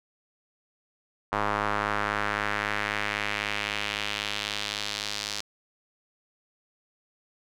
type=tone with band-pass filter sweep; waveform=square; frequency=51.91 Hz; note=G#1; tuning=in tune; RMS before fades=-30 dBFS; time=1.32-5.41 s; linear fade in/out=5 ms; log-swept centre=1100 to 4800 Hz; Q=1.7; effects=none